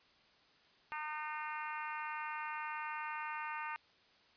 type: harmonic tone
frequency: 304.6 Hz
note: D#4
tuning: 37 cents flat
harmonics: 3 / 4 / 5 / 6 / 7 / 8 / 9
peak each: -43 / -45 / -47 / -49 / -50 / -51 / -52 dBFS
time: 0.92-3.76 s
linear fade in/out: 0 ms
effects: white hiss -67 dBFS RMS until 4.36 s + resampled to 11025 Hz